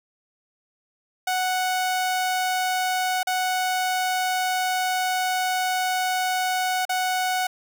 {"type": "tone with dropouts", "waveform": "sawtooth", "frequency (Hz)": 740, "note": "F#5", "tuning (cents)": 0, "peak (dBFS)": -18, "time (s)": [1.27, 7.47], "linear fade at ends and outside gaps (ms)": 5, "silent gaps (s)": [[3.231, 3.27], [6.853, 6.893]], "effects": []}